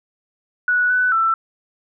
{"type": "tone with pitch steps", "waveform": "sine", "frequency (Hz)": [1471, 1495, 1333], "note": ["F#6", "F#6", "E6"], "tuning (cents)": [-11, 17, 19], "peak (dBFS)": -14, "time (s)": [0.68, 1.34], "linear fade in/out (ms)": 2, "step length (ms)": 220, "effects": []}